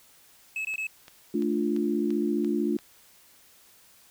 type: tone bursts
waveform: triangle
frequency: 2589 Hz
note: E7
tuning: 32 cents flat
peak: -27 dBFS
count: 3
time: 0.56-0.869 s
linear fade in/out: 2 ms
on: 89 ms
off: 21 ms
type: click train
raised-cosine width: 0.2 ms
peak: -28 dBFS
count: 7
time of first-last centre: 0.74-2.788 s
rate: 2.93 Hz
type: chord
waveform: sine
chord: D minor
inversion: second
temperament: equal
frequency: 220 / 293.7 / 349.2 Hz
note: A3 / D4 / F4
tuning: 0 / 0 / 0 cents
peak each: -28 dBFS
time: 1.34-2.77 s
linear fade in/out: 5 ms
effects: white hiss -57 dBFS RMS until 4.1 s